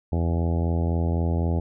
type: harmonic tone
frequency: 83.9 Hz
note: E2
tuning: 31 cents sharp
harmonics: 1 / 2 / 3 / 4 / 5 / 6 / 7 / 8 / 9 / 10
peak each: -22 / -28 / -32 / -34 / -36 / -38 / -39 / -40 / -41 / -42 dBFS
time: 0.12-1.6 s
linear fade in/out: 5 ms
effects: none